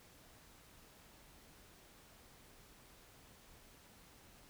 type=silence; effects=pink hiss -62 dBFS RMS until 4.49 s